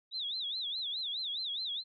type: tone with vibrato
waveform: sine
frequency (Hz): 3687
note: A#7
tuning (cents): -20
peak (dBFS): -34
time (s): 0.11-1.84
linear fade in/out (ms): 50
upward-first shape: sine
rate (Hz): 4.8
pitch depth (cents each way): 200
effects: none